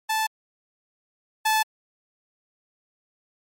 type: tone pair in turn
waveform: sawtooth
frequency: 876 / 870.5 Hz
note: A5 / A5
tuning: -8 / -19 cents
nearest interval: unison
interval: 11 cents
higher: first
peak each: -18 / -15 dBFS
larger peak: second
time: 0.09-0.27 / 1.45-1.63 s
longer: neither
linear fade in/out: 10 ms
effects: MP3 64 kbps